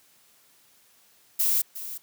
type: noise with echo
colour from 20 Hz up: violet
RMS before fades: -23 dBFS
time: 1.39-1.62 s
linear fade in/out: 10 ms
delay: 360 ms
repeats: 1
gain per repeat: -13 dB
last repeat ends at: 1.98 s
effects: white hiss -60 dBFS RMS until 2.02 s + high-pass 80 Hz 12 dB/octave

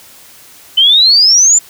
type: exponential sweep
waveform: sine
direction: up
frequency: 3016 to 7280 Hz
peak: -4 dBFS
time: 0.77-1.59 s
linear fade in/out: 10 ms
effects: white hiss -39 dBFS RMS until 1.69 s

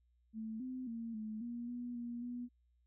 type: tone with pitch steps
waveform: sine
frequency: 220.8 / 256.2 / 229.5 / 216.5 / 237.9 / 243 / 238.1 / 243.6 Hz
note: A3 / C4 / A#3 / A3 / A#3 / B3 / A#3 / B3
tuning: +6 / -36 / -27 / -28 / +35 / -28 / +37 / -24 cents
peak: -40 dBFS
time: 0.33-2.49 s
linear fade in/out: 50 ms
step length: 270 ms
effects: added 60 Hz sine -70 dBFS peak until 2.86 s

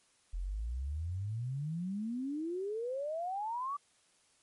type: exponential sweep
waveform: sine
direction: up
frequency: 41.52 to 1174.7 Hz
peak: -34 dBFS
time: 0.33-3.77 s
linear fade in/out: 10 ms
effects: white hiss -69 dBFS RMS until 4.42 s + MP3 48 kbps

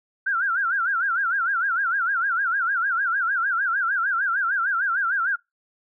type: tone with vibrato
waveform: sine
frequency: 1480 Hz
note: F#6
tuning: in tune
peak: -20 dBFS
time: 0.26-5.36 s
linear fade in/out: 10 ms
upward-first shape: sine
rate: 6.6 Hz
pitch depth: 180 cents each way
effects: noise-tail reverb RT60 0.2 s tail -26 dB re dry

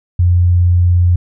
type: tone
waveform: sine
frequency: 88.3 Hz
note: F2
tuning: 20 cents sharp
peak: -7 dBFS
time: 0.19-1.16 s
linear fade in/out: 5 ms
effects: none

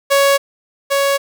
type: tone with echo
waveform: sawtooth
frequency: 557 Hz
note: C#5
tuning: 8 cents sharp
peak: -6 dBFS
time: 0.1-0.38 s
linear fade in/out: 20 ms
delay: 800 ms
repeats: 1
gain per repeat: -3 dB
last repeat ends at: 1.18 s
effects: none

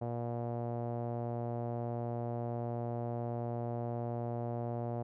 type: tone with low-pass filter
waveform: sawtooth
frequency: 118.6 Hz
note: A#2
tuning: 30 cents sharp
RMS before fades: -37 dBFS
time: 0.01-5.03 s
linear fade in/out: 10 ms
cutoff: 680 Hz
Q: 3
effects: none

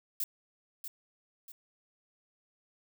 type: noise with echo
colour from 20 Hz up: violet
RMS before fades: -33 dBFS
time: 0.2-0.24 s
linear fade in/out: 2 ms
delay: 640 ms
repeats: 2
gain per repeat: -8 dB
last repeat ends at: 1.52 s
effects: none

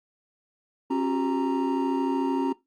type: tone cluster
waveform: triangle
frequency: 270.8 / 360.4 / 393.7 / 930 Hz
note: C#4 / F#4 / G4 / A#5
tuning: -40 / -45 / +8 / -4 cents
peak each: -23 / -28 / -32 / -29 dBFS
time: 0.9-2.53 s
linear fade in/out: 10 ms
effects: noise-tail reverb RT60 0.2 s tail -20 dB re dry + Opus 48 kbps

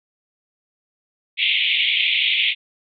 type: band-pass noise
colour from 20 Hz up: white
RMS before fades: -19 dBFS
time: 1.37-2.55 s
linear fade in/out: 50 ms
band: 2100 to 3600 Hz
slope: 96 dB/octave
effects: none

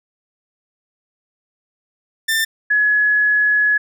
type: tone pair in turn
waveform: sawtooth / sine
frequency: 1788 / 1691.7 Hz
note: A6 / G#6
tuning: +27 / +31 cents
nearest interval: minor second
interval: 96 cents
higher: first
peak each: -12 dBFS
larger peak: neither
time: 2.28-2.45 / 2.7-3.78 s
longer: second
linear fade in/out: 10 ms
effects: none

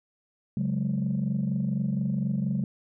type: chord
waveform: sine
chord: C# suspended fourth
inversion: none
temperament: equal with one note detuned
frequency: 138.59 / 185 / 209.2 Hz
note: C#3 / F#3 / G#3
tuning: 0 / 0 / +13 cents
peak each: -28 dBFS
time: 0.57-2.64 s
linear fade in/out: 2 ms
effects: tanh soft clip ceiling -19 dBFS

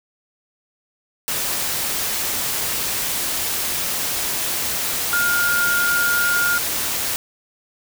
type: tone in noise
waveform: sine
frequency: 1416 Hz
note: F6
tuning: 23 cents sharp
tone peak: -17 dBFS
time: 5.13-6.58 s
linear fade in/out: 0 ms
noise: white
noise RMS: -23 dBFS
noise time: 1.28-7.16 s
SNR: +3 dB
effects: none

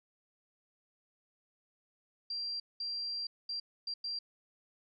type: tone bursts at uneven times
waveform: sine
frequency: 4735 Hz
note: D8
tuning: 13 cents sharp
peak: -35 dBFS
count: 5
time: 2.3-2.6 / 2.8-3.27 / 3.49-3.6 / 3.87-3.94 / 4.04-4.19 s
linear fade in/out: 5 ms
effects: none

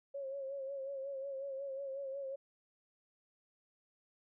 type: tone with vibrato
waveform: sine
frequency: 546 Hz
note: C#5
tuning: 26 cents flat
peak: -39 dBFS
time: 0.14-2.36 s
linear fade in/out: 10 ms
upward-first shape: sine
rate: 5.5 Hz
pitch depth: 49 cents each way
effects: none

